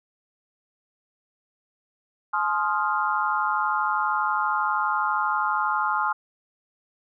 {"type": "chord", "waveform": "sine", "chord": "F minor seventh", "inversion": "first", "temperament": "equal with one note detuned", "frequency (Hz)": [851, 1046.5, 1244.5, 1396.9], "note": ["Ab5", "C6", "Eb6", "F6"], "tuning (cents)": [42, 0, 0, 0], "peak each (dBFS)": -27, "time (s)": [2.33, 6.13], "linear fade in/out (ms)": 10, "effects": []}